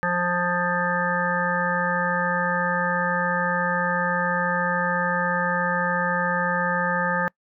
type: harmonic tone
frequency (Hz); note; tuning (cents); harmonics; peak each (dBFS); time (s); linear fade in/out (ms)
176.6; F3; +20; 1 / 3 / 5 / 7 / 9 / 10; -28 / -28 / -28 / -28 / -28 / -28; 0.03-7.28; 0
effects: noise-tail reverb RT60 0.1 s tail -25 dB re dry